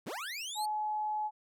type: linear sweep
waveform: 25% pulse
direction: up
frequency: 105.4 to 4472 Hz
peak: -34 dBFS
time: 0.06-0.66 s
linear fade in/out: 10 ms
type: tone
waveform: sine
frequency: 851 Hz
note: G#5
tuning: 42 cents sharp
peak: -31 dBFS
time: 0.55-1.31 s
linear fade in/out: 50 ms
effects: none